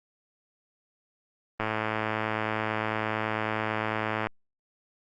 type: click train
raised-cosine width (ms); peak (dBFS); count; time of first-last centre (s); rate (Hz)
0.5; -13; 292; 1.6-4.27; 109
effects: Opus 32 kbps